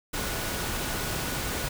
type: tone in noise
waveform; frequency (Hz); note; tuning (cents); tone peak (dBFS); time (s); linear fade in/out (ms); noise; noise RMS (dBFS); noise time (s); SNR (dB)
sine; 1466; F#6; -16; -42; 0.13-1.69; 10; pink; -31; 0.13-1.69; -14
effects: none